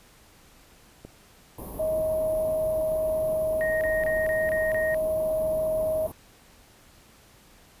click train, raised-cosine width 2 ms, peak -27 dBFS, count 4, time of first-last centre 1.05-3.854 s, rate 1.07 Hz
pink band-stop noise, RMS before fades -38 dBFS, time 1.58-6.12 s, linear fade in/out 5 ms, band 1100 to 10000 Hz, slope 96 dB/octave
sine tone, 630 Hz, D#5, 21 cents sharp, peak -23 dBFS, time 1.79-6.07 s, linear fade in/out 10 ms
sine tone bursts, 1864.7 Hz, A#6, in tune, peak -28 dBFS, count 6, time 3.61-4.945 s, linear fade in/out 0 ms, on 200 ms, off 27 ms
effects pink hiss -55 dBFS RMS until 7.8 s + resampled to 32000 Hz

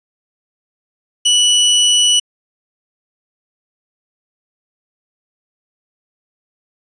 sawtooth tone, 2953 Hz, F#7, 4 cents flat, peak -6 dBFS, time 1.25-2.2 s, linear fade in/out 10 ms, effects resampled to 22050 Hz

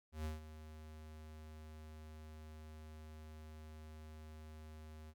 square tone with ADSR envelope, 77.78 Hz, D#2, in tune, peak -39 dBFS, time 0.12-5.14 s, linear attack 130 ms, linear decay 150 ms, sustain -13 dB, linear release 52 ms, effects none

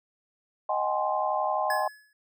sine chord, Ab dominant seventh, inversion second, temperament equal with one note detuned, 622.3 / 759 / 830.6 / 1046.5 Hz, Eb5 / Gb5 / Ab5 / C6, 0 / +44 / 0 / 0 cents, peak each -30 dBFS, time 0.69-1.88 s, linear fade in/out 5 ms
square tone with exponential decay, 1700 Hz, G#6, 40 cents sharp, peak -27 dBFS, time 1.7-2.13 s, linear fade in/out 2 ms, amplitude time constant 93 ms
effects none

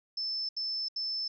sine tone bursts, 5274 Hz, E8, in tune, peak -31 dBFS, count 3, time 0.17-1.28 s, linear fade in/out 5 ms, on 320 ms, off 75 ms, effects none

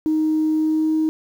sine tone with pitch glide, 311.9 to 314.4 Hz, D#4 to D#4, +4 to +18 cents, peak -15 dBFS, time 0.06-1.09 s, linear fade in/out 0 ms, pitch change +14 cents, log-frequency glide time 0.54-0.95 s, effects tanh soft clip ceiling -12 dBFS + 8-bit

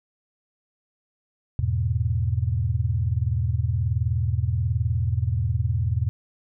sine chord, E major, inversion none, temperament equal with one note detuned, 82.41 / 103.83 / 122.76 Hz, E2 / G#2 / B2, 0 / 0 / -10 cents, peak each -25 dBFS, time 1.59-6.09 s, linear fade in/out 0 ms, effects none

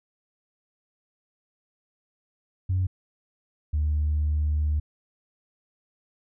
sine tone pair in turn, 92.5 / 75.34 Hz, F#2 / D2, 0 / +45 cents, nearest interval major third, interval 355 cents, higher first, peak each -20 dBFS, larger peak neither, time 2.69-2.87 / 3.73-4.8 s, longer second, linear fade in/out 10 ms, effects tanh soft clip ceiling -18 dBFS

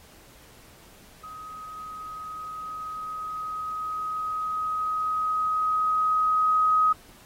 sine tone with level ramp, 1260 Hz, D#6, 21 cents sharp, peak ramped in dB -38 to -17 dBFS, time 1.23-6.93 s, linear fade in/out 10 ms, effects pink hiss -53 dBFS RMS until 7.25 s + AAC 48 kbps

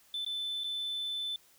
sine tone with dropouts, 3520 Hz, A7, in tune, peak -31 dBFS, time 0.14-1.36 s, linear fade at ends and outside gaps 2 ms, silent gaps 0.248-0.263 / 0.637-0.642 s, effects tanh soft clip ceiling -31 dBFS + white hiss -63 dBFS RMS until 1.58 s

